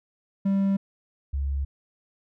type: tone pair in turn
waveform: triangle / sine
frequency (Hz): 196 / 69.3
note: G3 / C#2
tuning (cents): 0 / 0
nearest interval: octave + tritone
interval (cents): 1800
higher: first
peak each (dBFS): -18 / -24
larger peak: first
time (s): 0.45-0.77 / 1.33-1.65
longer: neither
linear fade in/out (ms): 10
effects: none